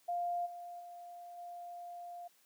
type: tone with level steps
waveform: sine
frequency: 700 Hz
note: F5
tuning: 4 cents sharp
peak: -33 / -44 / -47 / -44 dBFS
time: 0.08-2.28 s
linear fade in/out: 10 ms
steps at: 0.45 / 0.79 / 1.37 s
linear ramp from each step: 20 ms
effects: white hiss -69 dBFS RMS until 2.45 s + high-pass 200 Hz 12 dB/octave